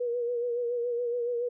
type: tone with vibrato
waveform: sine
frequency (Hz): 480.1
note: B4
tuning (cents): -49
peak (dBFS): -27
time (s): 0-1.49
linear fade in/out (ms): 10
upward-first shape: sine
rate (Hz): 7.1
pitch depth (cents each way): 42
effects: none